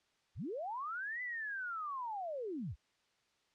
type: linear two-way sweep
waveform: sine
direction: up then down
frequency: 43.93 to 2019 to 43.93 Hz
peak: -38 dBFS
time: 0.35-2.76 s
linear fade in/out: 50 ms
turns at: 1.22 s
effects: white hiss -75 dBFS RMS until 3.54 s + low-pass 5000 Hz 12 dB/octave